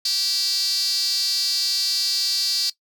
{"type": "tone with high-pass filter", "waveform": "sawtooth", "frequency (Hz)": 388.2, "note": "G4", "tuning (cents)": -17, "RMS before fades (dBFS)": -22, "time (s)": [0.05, 2.7], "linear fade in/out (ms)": 5, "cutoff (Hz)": 4600, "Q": 9.8, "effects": ["noise-tail reverb RT60 0.1 s tail -18 dB re dry"]}